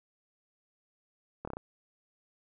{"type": "slowing click train", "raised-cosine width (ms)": 1, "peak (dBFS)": -24, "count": 5, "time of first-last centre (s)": [1.45, 1.569], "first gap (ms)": 25, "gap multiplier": 1.12, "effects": []}